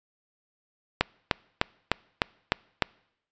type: click train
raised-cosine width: 0.3 ms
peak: -4 dBFS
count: 7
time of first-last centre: 1.01-2.823 s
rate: 3.31 Hz
effects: noise-tail reverb RT60 0.8 s tail -26 dB re dry + resampled to 16000 Hz